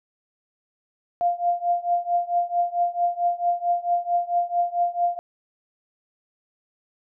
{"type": "tone with tremolo", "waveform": "sine", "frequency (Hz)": 698.5, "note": "F5", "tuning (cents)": 0, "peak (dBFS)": -16, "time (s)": [1.21, 5.19], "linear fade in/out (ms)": 0, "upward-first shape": "triangle", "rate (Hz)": 4.5, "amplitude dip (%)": 95, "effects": []}